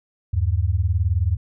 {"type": "beating tone pair", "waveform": "sine", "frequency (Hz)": [79, 98], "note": ["D#2", "G2"], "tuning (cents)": [27, 0], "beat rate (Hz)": 19, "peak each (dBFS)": -20, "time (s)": [0.33, 1.37], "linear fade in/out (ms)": 10, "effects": []}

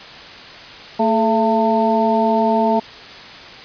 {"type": "harmonic tone with a mistuned harmonic", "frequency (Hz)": 224.3, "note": "A3", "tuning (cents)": 34, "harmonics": [1, 2, 3, 4], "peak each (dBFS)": [-18, -21, -18, -18], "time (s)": [0.99, 2.8], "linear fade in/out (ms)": 10, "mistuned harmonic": 2, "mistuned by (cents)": -77, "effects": ["white hiss -36 dBFS RMS until 3.64 s", "resampled to 11025 Hz"]}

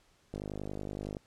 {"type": "click train", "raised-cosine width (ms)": 2, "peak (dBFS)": -25, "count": 43, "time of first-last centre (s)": [0.34, 1.168], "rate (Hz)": 50.7, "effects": ["pink hiss -67 dBFS RMS until 1.26 s", "low-pass 9000 Hz 12 dB/octave"]}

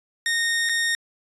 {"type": "tone with dropouts", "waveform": "sawtooth", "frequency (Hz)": 1848, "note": "A#6", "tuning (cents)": -16, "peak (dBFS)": -17, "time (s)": [0.26, 0.95], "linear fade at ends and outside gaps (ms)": 1, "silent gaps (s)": [0.69, 0.694], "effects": ["resampled to 24000 Hz"]}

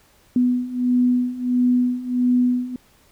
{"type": "beating tone pair", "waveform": "sine", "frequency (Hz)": [246.9, 248.4], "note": ["B3", "B3"], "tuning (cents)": [0, 10], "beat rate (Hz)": 1.5, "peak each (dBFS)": [-21, -18], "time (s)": [0.36, 2.76], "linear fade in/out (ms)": 2, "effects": ["pink hiss -56 dBFS RMS until 3.11 s"]}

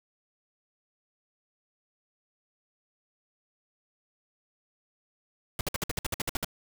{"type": "noise bursts", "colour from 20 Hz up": "pink", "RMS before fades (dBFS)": -30, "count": 12, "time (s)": [5.59, 6.446], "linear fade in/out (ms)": 2, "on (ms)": 20, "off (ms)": 56, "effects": []}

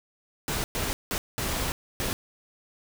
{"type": "noise bursts at uneven times", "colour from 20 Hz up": "pink", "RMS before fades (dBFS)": -29, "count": 5, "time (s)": [[0.48, 0.64], [0.75, 0.93], [1.11, 1.18], [1.38, 1.72], [2, 2.13]], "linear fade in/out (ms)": 0, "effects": []}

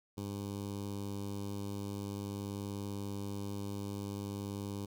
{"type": "tone with notch filter", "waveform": "15% pulse", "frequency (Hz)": 100.5, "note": "G2", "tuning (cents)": 44, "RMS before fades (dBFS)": -40, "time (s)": [0.17, 4.86], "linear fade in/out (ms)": 10, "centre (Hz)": 1800, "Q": 0.67, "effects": []}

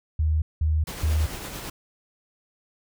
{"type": "tone bursts", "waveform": "sine", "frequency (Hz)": 77.78, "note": "D#2", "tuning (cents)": 0, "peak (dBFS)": -19, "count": 3, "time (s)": [0.19, 1.26], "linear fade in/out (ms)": 5, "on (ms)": 230, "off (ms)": 190}
{"type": "noise with tremolo", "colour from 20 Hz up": "pink", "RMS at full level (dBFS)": -34, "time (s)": [0.87, 1.7], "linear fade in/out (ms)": 5, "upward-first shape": "triangle", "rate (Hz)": 9, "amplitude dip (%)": 40}
{"effects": []}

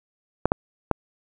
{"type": "clicks", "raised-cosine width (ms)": 1, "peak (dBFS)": -4, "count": 3, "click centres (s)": [0.456, 0.519, 0.913], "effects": []}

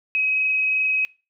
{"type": "tone with frequency modulation", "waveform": "sine", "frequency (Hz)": 2541, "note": "D#7", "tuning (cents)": 36, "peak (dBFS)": -18, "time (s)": [0.15, 1.05], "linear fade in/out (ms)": 0, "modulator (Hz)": 22.7, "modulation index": 0.54, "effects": ["noise-tail reverb RT60 0.3 s tail -23 dB re dry"]}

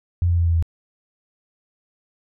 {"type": "tone with pitch steps", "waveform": "sine", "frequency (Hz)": [87.31, 86.16, 85.02, 83.9, 82.79], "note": ["F2", "F2", "F2", "E2", "E2"], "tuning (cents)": [0, -23, -46, 31, 8], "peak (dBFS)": -15, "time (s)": [0.22, 0.625], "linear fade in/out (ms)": 0, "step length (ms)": 81, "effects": []}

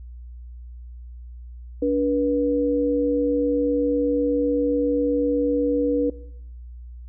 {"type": "tone pair together", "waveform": "sine", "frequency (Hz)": [287.6, 483.9], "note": ["D4", "B4"], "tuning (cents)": [-36, -35], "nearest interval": "major sixth", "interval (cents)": 901, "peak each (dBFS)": -21, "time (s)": [1.82, 6.1], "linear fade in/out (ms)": 5, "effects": ["noise-tail reverb RT60 0.7 s tail -18 dB re dry", "added 60 Hz sine -36 dBFS peak until 7.08 s"]}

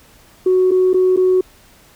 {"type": "tone with dropouts", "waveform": "sine", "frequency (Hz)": 370, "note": "F#4", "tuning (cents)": 0, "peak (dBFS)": -9, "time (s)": [0.46, 1.41], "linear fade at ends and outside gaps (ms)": 5, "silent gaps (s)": [[0.71, 0.715], [0.933, 0.942], [1.163, 1.172]], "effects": ["tanh soft clip ceiling -6 dBFS", "pink hiss -48 dBFS RMS until 1.95 s"]}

